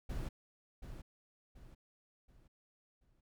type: noise with echo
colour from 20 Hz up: brown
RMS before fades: -39 dBFS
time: 0.09-0.29 s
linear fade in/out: 10 ms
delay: 730 ms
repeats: 4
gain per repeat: -8 dB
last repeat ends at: 3.21 s
effects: none